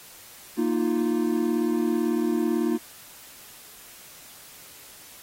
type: chord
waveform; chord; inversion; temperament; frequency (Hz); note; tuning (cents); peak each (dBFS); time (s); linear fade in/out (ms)
triangle; Bb suspended fourth; none; equal; 233.1 / 311.1 / 349.2; Bb3 / Eb4 / F4; 0 / 0 / 0; -24; 0.57-2.78; 20
effects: white hiss -47 dBFS RMS until 5.22 s + AAC 48 kbps